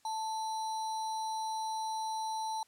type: tone with sample-and-hold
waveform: sine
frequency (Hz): 880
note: A5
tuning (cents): 0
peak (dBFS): -33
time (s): 0.05-2.63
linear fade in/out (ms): 2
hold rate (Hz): 4900
effects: white hiss -68 dBFS RMS until 2.67 s + low-pass 10000 Hz 12 dB/octave